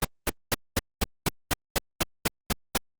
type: noise bursts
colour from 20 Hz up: pink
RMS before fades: -23 dBFS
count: 12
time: 0.02-2.776 s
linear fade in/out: 5 ms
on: 28 ms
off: 220 ms
effects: Opus 32 kbps